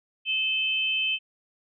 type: tone pair together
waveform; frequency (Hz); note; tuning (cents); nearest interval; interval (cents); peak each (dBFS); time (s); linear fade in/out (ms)
sine; 2597 / 3081; E7 / G7; -26 / -31; minor third; 295; -26; 0.25-1.19; 50
effects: none